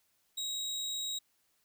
30% pulse tone, 3813 Hz, A#7, 38 cents sharp, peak -32 dBFS, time 0.37-1.19 s, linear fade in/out 10 ms, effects white hiss -74 dBFS RMS until 1.64 s

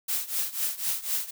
blue noise with tremolo, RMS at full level -26 dBFS, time 0.08-1.31 s, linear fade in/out 10 ms, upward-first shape triangle, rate 4 Hz, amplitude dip 90%, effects none

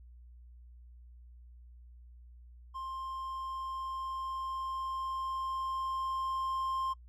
triangle tone with level ramp, 1056 Hz, C6, 16 cents sharp, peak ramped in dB -36 to -29 dBFS, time 2.74-6.94 s, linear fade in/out 20 ms, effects noise-tail reverb RT60 0.1 s tail -26 dB re dry + added 60 Hz sine -51 dBFS peak until 7.08 s

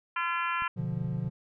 harmonic tone, 341.5 Hz, F4, 39 cents flat, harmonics 3 / 4 / 5 / 6 / 7 / 8 / 9, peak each -32 / -32 / -36 / -43 / -37 / -40 / -46 dBFS, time 0.16-0.68 s, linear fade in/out 5 ms
clicks, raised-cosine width 5 ms, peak -35 dBFS, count 12, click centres 0.622 / 0.816 / 0.847 / 0.921 / 0.974 / 1.015 / 1.046 / 1.08 / 1.129 / 1.169 / 1.249 / 1.28 s
triangle chord, B diminished, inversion none, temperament equal, 123.47 / 146.83 / 174.61 Hz, B2 / D3 / F3, 0 / 0 / 0 cents, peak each -32 dBFS, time 0.76-1.3 s, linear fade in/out 20 ms
effects none

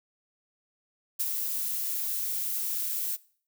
violet noise with ADSR envelope, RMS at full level -27 dBFS, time 1.19-3.17 s, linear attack 14 ms, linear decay 42 ms, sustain -4 dB, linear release 23 ms, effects noise-tail reverb RT60 0.5 s tail -21 dB re dry

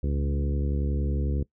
harmonic tone with a mistuned harmonic, 71 Hz, C#2, 42 cents sharp, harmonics 1 / 2 / 3 / 4 / 5 / 6 / 7, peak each -25 / -31 / -35 / -37 / -39 / -41 / -42 dBFS, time 0.03-1.43 s, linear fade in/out 5 ms, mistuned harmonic 2, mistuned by -17 cents, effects noise-tail reverb RT60 0.1 s tail -21 dB re dry

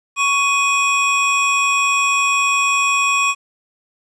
square tone pair together, 1114.5 / 2500 Hz, C#6 / D#7, +9 / +8 cents, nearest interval octave + major second, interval 1399 cents, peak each -18 / -17 dBFS, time 0.16-3.35 s, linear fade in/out 50 ms, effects resampled to 22050 Hz + 8-bit

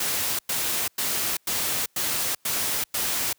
white noise bursts, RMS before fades -26 dBFS, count 7, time 0-3.33 s, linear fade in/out 5 ms, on 390 ms, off 100 ms, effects white hiss -65 dBFS RMS until 3.38 s + high-pass 60 Hz 12 dB/octave

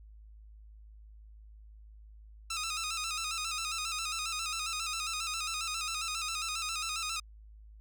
10% pulse tone with vibrato, 1287 Hz, E6, 42 cents flat, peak -25 dBFS, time 2.5-7.2 s, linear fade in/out 5 ms, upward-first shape square, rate 7.4 Hz, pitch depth 63 cents each way, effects added 53 Hz sine -50 dBFS peak until 7.8 s

